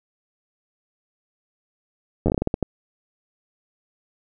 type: slowing click train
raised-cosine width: 2 ms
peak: -7 dBFS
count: 11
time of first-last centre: 2.26-2.627 s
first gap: 10 ms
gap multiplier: 1.27
effects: none